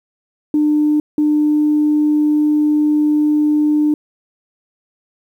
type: tone bursts at uneven times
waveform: sine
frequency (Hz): 300.2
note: D4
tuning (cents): +38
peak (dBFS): -10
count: 2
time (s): 0.54-1 / 1.18-3.94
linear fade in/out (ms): 2
effects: tanh soft clip ceiling -6 dBFS + 8-bit